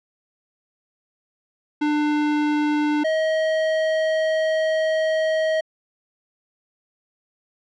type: tone pair in turn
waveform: square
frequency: 298.4 / 633.4 Hz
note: D4 / D#5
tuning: +28 / +31 cents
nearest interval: octave + minor second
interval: 1303 cents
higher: second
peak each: -19 dBFS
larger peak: neither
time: 1.81-3.04 / 3.04-5.61 s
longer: second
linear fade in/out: 10 ms
effects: low-pass 3000 Hz 12 dB/octave